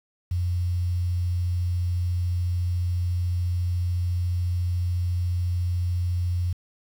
sine tone with quantisation, 88.6 Hz, F2, 25 cents sharp, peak -22 dBFS, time 0.31-6.53 s, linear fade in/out 5 ms, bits 8, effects none

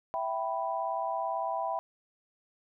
sine chord, E minor, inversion none, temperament equal with one note detuned, 659.3 / 777.2 / 987.8 Hz, E5 / G5 / B5, 0 / -15 / 0 cents, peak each -34 dBFS, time 0.14-1.79 s, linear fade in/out 0 ms, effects none

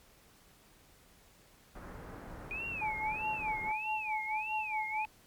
pink low-pass noise, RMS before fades -47 dBFS, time 1.75-3.72 s, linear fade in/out 5 ms, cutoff 1700 Hz, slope 24 dB/octave
sine tone with vibrato, 2425 Hz, D#7, 45 cents flat, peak -36 dBFS, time 2.51-5.05 s, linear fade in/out 0 ms, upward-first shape sine, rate 1.6 Hz, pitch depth 220 cents each way
sine tone with tremolo, 863 Hz, A5, 34 cents flat, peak -31 dBFS, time 2.81-5.06 s, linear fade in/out 10 ms, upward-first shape sine, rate 4.7 Hz, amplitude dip 80%
effects pink hiss -62 dBFS RMS until 5.26 s + MP3 96 kbps

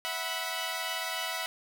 10% pulse chord, E suspended second, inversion none, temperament equal with one note detuned, 652.4 / 740 / 987.8 Hz, E5 / F#5 / B5, -18 / 0 / 0 cents, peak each -28 dBFS, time 0.05-1.46 s, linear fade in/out 0 ms, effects none

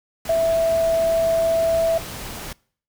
sine tone in noise, 659.3 Hz, E5, in tune, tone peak -15 dBFS, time 0.29-1.98 s, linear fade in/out 5 ms, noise pink, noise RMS -33 dBFS, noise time 0.25-2.53 s, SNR +15 dB, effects noise-tail reverb RT60 0.5 s tail -24 dB re dry

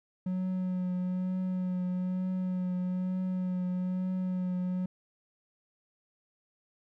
triangle tone with vibrato, 183.3 Hz, F#3, 16 cents flat, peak -27 dBFS, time 0.26-4.86 s, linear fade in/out 5 ms, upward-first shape triangle, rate 1.1 Hz, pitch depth 23 cents each way, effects none

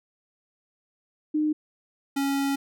sine / square tone pair in turn, 304.9 / 276.9 Hz, D#4 / C#4, -35 / -2 cents, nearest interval major second, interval 167 cents, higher first, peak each -21 / -24 dBFS, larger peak first, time 1.34-1.53 / 2.16-2.56 s, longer second, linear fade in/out 10 ms, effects none

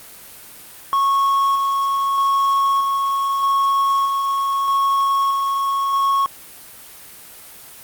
triangle tone with tremolo, 1100 Hz, C#6, 14 cents flat, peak -12 dBFS, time 0.93-6.26 s, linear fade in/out 0 ms, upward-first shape square, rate 0.8 Hz, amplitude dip 25%, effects white hiss -40 dBFS RMS until 7.83 s + Opus 32 kbps

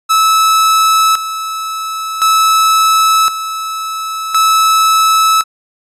45% pulse tone with tremolo, 1303 Hz, E6, 20 cents flat, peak -7 dBFS, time 0.09-5.44 s, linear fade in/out 20 ms, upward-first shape square, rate 0.47 Hz, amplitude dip 70%, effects resampled to 32000 Hz

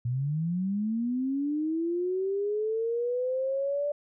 sine linear sweep, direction up, 116.9 to 587.3 Hz, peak -26 dBFS, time 0.05-3.92 s, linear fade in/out 5 ms, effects none

